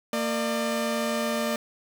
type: tone pair together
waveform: sawtooth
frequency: 229.3 / 599.9 Hz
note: A#3 / D5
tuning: -28 / +37 cents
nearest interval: octave + perfect fourth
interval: 1665 cents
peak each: -24 dBFS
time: 0.13-1.56 s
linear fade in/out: 2 ms
effects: none